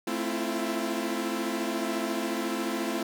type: chord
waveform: sawtooth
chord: F major seventh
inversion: first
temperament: equal with one note detuned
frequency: 220 / 261.6 / 329.6 / 343.8 Hz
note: A3 / C4 / E4 / F4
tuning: 0 / 0 / 0 / -27 cents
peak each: -30 dBFS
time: 0.07-3.03 s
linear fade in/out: 5 ms
effects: none